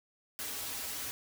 white noise with comb filter, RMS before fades -39 dBFS, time 0.39-1.11 s, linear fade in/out 0 ms, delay 5.7 ms, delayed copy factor -0.85, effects none

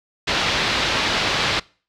white low-pass noise, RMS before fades -21 dBFS, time 0.27-1.6 s, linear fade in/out 10 ms, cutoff 4300 Hz, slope 24 dB/octave, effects noise-tail reverb RT60 0.4 s tail -24 dB re dry

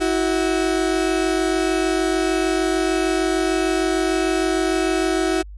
35% pulse tone pair together, 324.6 / 371.2 Hz, E4 / F#4, -27 / +6 cents, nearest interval major second, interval 233 cents, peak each -19 dBFS, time 0-5.43 s, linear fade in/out 20 ms, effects added 50 Hz sine -34 dBFS peak until 5.57 s + resampled to 24000 Hz

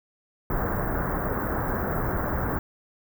pink band-stop noise, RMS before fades -27 dBFS, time 0.5-2.59 s, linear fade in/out 2 ms, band 1700 to 16000 Hz, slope 48 dB/octave, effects none

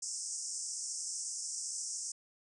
white band-pass noise, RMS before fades -40 dBFS, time 0.02-2.12 s, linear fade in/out 5 ms, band 5200 to 8900 Hz, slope 96 dB/octave, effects none

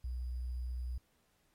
sine tone with sample-and-hold, 61.74 Hz, B1, in tune, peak -36 dBFS, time 0.04-0.98 s, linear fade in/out 5 ms, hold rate 4900 Hz, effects pink hiss -75 dBFS RMS until 1.54 s + AAC 48 kbps

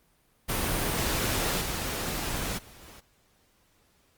pink noise with level steps, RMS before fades -28 / -32 / -51 / -49 dBFS, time 0.48-3.01 s, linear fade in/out 20 ms, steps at 1.6 / 2.57 / 2.81 s, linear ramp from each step 20 ms, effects pink hiss -66 dBFS RMS until 4.17 s + Opus 32 kbps

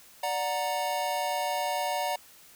square chord, D augmented, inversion none, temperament equal with one note detuned, 587.3 / 734 / 932.3 Hz, D5 / F#5 / A#5, 0 / -14 / 0 cents, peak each -34 / -32 / -33 dBFS, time 0.23-2.16 s, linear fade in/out 5 ms, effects white hiss -54 dBFS RMS until 2.55 s

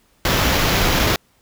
pink noise with sample-and-hold, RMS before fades -17 dBFS, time 0.25-1.16 s, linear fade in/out 2 ms, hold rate 8820 Hz, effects pink hiss -59 dBFS RMS until 1.41 s

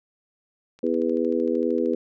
click train, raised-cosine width 0.2 ms, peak -34 dBFS, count 16, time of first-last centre 0.79-1.935 s, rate 13.1 Hz
harmonic tone, 82.41 Hz, E2, in tune, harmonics 3 / 4 / 5 / 6, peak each -26 / -26 / -26 / -26 dBFS, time 0.83-1.95 s, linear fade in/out 5 ms
effects none

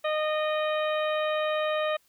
harmonic tone with a mistuned harmonic, 615 Hz, D#5, 20 cents flat, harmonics 1 / 2 / 3 / 4 / 5 / 6, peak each -26 / -32 / -36 / -38 / -40 / -42 dBFS, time 0.04-1.97 s, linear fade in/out 10 ms, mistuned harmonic 6, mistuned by +44 cents, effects white hiss -66 dBFS RMS until 2.08 s

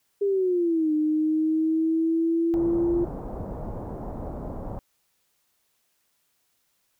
sine exponential two-way sweep, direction down then up, 407.3 to 305 to 345.6 Hz, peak -20 dBFS, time 0.21-3.05 s, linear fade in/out 10 ms, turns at 0.93 s
pink low-pass noise, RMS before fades -34 dBFS, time 2.54-4.79 s, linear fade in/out 0 ms, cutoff 840 Hz, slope 24 dB/octave
effects white hiss -71 dBFS RMS until 6.99 s

